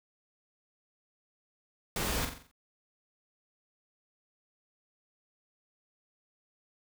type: noise with echo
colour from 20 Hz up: pink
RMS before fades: -33 dBFS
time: 1.96-2.25 s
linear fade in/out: 2 ms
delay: 44 ms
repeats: 6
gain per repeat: -6 dB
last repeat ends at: 2.514 s
effects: none